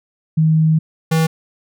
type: tone pair in turn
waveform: sine / square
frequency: 158.2 / 161.06 Hz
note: D#3 / E3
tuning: +29 / -40 cents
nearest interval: unison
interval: 31 cents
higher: second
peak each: -10 / -13 dBFS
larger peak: first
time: 0.37-0.79 / 1.11-1.27 s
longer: first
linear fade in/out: 10 ms
effects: none